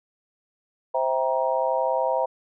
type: chord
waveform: sine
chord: C dominant seventh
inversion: none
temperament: just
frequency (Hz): 523.3 / 654.1 / 784.9 / 941.9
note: C5 / E5 / G5 / Bb5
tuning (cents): 0 / -14 / +2 / +18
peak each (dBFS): -25 / -26 / -29 / -26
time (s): 0.94-2.26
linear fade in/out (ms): 10
effects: none